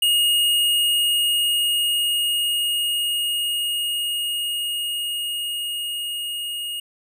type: tone with level ramp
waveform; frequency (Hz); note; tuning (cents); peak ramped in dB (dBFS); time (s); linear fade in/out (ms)
square; 2863; F7; +42; -16 to -27; 0.02-6.8; 5
effects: none